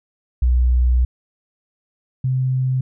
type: tone pair in turn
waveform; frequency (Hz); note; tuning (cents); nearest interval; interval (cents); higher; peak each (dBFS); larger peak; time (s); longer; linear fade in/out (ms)
sine; 61.74 / 129.62; B1 / C3; 0 / -16; octave + minor second; 1284; second; -12 / -16; first; 0.42-1.05 / 2.24-2.81; first; 5
effects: none